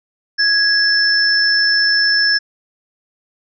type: tone pair together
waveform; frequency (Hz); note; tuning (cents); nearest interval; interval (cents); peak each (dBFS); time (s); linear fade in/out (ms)
sine; 1661.2 / 5308; G#6 / E8; 0 / +11; octave + minor sixth; 2011; -14; 0.38-2.39; 20
effects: none